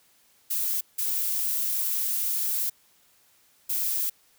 violet noise bursts at uneven times, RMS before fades -27 dBFS, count 3, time 0.5-0.81 / 0.98-2.7 / 3.69-4.1 s, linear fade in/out 10 ms, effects white hiss -62 dBFS RMS until 4.38 s

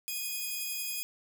5% pulse tone pair together, 2479 / 3309 Hz, D#7 / G#7, -7 / -7 cents, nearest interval perfect fourth, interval 500 cents, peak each -25 / -31 dBFS, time 0.08-1.03 s, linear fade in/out 0 ms, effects none

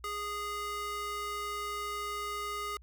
square tone with high-pass filter, 413 Hz, G#4, 10 cents flat, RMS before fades -37 dBFS, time 0.04-2.77 s, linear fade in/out 2 ms, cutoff 890 Hz, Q 2.7, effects added 60 Hz sine -52 dBFS peak until 2.82 s

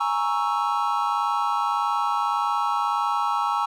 triangle chord, A# half-diminished seventh, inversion third, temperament equal, 830.6 / 932.3 / 1108.7 / 1318.5 Hz, G#5 / A#5 / C#6 / E6, 0 / 0 / 0 / 0 cents, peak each -25 dBFS, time 0-3.66 s, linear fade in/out 10 ms, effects none

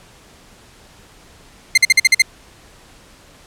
sawtooth tone bursts, 2093 Hz, C7, in tune, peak -3 dBFS, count 7, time 1.75-2.221 s, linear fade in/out 5 ms, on 27 ms, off 47 ms, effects pink hiss -46 dBFS RMS until 3.46 s + low-pass 10000 Hz 12 dB/octave

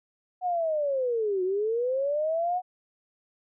sine linear two-way sweep, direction down then up, 740 to 360.9 to 740 Hz, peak -24 dBFS, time 0.41-2.62 s, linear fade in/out 50 ms, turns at 1.43 s, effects none

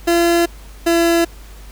30% pulse tone pair in turn, 341 / 337.1 Hz, F4 / E4, -41 / +39 cents, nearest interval unison, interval 20 cents, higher first, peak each -9 dBFS, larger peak neither, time 0.07-0.46 / 0.86-1.25 s, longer neither, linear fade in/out 10 ms, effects added 50 Hz sine -35 dBFS peak until 1.71 s + pink hiss -44 dBFS RMS until 1.71 s

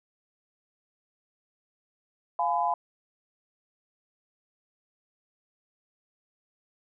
sine chord, F diminished, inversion none, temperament just, 698.5 / 838.1 / 1005.8 Hz, F5 / Ab5 / Cb6, 0 / +16 / +31 cents, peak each -28 dBFS, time 2.39-2.74 s, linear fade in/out 2 ms, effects none

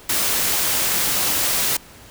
white noise, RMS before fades -20 dBFS, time 0.09-1.77 s, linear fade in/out 5 ms, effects pink hiss -44 dBFS RMS until 2.1 s

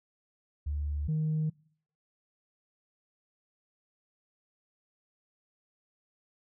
sine tone pair in turn, 73.4 / 155.53 Hz, D2 / D#3, 0 / 0 cents, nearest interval octave + minor second, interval 1300 cents, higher second, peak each -29 / -25 dBFS, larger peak second, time 0.66-1.08 / 1.08-1.5 s, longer neither, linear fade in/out 10 ms, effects noise-tail reverb RT60 0.6 s tail -26 dB re dry + tanh soft clip ceiling -24 dBFS

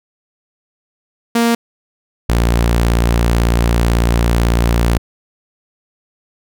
sawtooth tone pair in turn, 233.3 / 58.07 Hz, A#3 / A#1, +2 / -6 cents, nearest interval 2 octaves, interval 2408 cents, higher first, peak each -7 / -7 dBFS, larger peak neither, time 1.35-1.55 / 2.29-4.98 s, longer second, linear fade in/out 5 ms, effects none

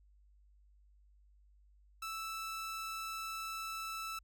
sawtooth tone, 1318.5 Hz, E6, in tune, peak -36 dBFS, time 2.02-4.19 s, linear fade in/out 5 ms, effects added 50 Hz sine -62 dBFS peak until 4.23 s

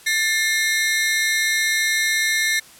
sawtooth ring-modulated tone, 1951 Hz, B6, 22 cents flat, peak -11 dBFS, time 0.06-2.6 s, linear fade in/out 10 ms, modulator 182 Hz, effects white hiss -46 dBFS RMS until 2.79 s + low-pass 12000 Hz 12 dB/octave

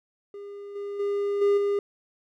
triangle tone with level steps, 404.5 Hz, G#4, 46 cents flat, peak -35 / -29 / -22 / -16 / -20 dBFS, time 0.34-1.79 s, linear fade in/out 2 ms, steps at 0.75 / 0.99 / 1.41 / 1.57 s, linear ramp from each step 10 ms, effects none

